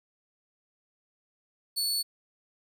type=tone; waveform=sawtooth; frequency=4435 Hz; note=C#8; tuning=in tune; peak=-24 dBFS; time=1.76-2.03 s; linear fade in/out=20 ms; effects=11-bit